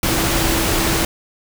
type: tone in noise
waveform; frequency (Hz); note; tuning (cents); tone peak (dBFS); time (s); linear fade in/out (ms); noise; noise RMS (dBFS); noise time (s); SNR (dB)
sine; 329.6; E4; 0; -24; 0.03-1.05; 2; pink; -18; 0.03-1.05; -9
effects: none